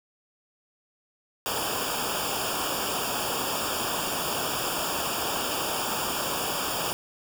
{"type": "noise with comb filter", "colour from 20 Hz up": "pink", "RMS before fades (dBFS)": -29, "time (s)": [1.46, 6.93], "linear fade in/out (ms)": 0, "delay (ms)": 0.49, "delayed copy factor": -1, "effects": []}